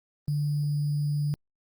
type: tone with sample-and-hold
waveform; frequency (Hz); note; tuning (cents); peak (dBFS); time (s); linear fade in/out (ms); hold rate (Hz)
sine; 146.83; D3; 0; -24; 0.28-1.34; 0; 4900
effects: Opus 24 kbps